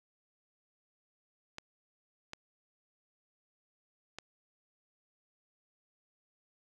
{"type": "clicks", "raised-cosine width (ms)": 0.2, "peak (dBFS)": -24, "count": 3, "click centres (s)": [1.584, 2.334, 4.186], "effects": []}